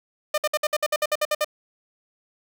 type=tone bursts; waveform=sawtooth; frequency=604 Hz; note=D5; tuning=48 cents sharp; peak=-16 dBFS; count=12; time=0.34-1.446 s; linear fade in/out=5 ms; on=39 ms; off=58 ms; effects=none